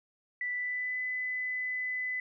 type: tone with pitch glide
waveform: sine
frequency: 1975.5 to 2007 Hz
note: B6 to B6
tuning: 0 to +27 cents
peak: -31 dBFS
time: 0.41-2.2 s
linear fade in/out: 2 ms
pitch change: +27 cents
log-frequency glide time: 0.52-0.99 s
effects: none